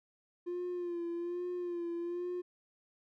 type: tone with vibrato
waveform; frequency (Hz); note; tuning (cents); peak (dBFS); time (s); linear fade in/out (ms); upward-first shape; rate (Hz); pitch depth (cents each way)
triangle; 348.9; F4; -2; -32; 0.46-2.42; 20; sine; 1.2; 42
effects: tanh soft clip ceiling -30 dBFS